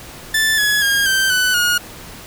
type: tone with pitch steps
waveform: sawtooth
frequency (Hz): 1760 / 1690.3 / 1623.3 / 1559 / 1497.2 / 1437.8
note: A6 / G#6 / G#6 / G6 / F#6 / F6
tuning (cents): 0 / +30 / -40 / -10 / +20 / +50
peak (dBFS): -10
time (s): 0.34-1.78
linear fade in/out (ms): 5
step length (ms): 240
effects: pink hiss -36 dBFS RMS until 2.26 s